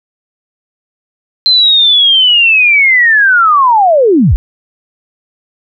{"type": "linear sweep", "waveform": "sine", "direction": "down", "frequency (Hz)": [4125, 32.7], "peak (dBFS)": -4, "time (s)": [1.46, 4.36], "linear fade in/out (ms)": 0, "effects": []}